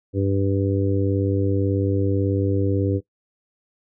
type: harmonic tone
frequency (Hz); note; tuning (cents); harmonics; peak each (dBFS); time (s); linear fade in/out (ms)
98.2; G2; +4; 1 / 2 / 3 / 4 / 5; -21 / -32 / -23 / -27 / -27; 0.13-3.01; 50
effects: noise-tail reverb RT60 0.1 s tail -18 dB re dry